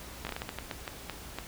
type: slowing click train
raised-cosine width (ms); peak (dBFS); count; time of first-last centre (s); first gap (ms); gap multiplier
0.3; -19; 12; 0.25-1.386; 18; 1.32
effects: added 60 Hz sine -50 dBFS peak until 1.47 s + pink hiss -46 dBFS RMS until 1.47 s